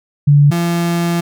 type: tone pair in turn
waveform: sine / 35% pulse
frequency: 144.5 / 170.8 Hz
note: D3 / F3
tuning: -28 / -38 cents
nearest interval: minor third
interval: 290 cents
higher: second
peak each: -5 / -12 dBFS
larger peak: first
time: 0.27-0.51 / 0.51-1.21 s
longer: second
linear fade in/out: 10 ms
effects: none